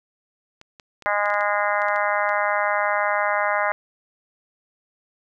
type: clicks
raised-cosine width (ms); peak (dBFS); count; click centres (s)
0.2; -25; 11; 0.614 / 0.798 / 1.023 / 1.258 / 1.302 / 1.341 / 1.409 / 1.819 / 1.885 / 1.961 / 2.292
type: harmonic tone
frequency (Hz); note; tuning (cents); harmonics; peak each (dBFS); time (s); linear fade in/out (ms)
205.6; G#3; -17; 3 / 4 / 5 / 6 / 7 / 8 / 9 / 10; -25 / -26 / -27 / -28 / -28 / -29 / -30 / -30; 1.06-3.72; 0
effects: none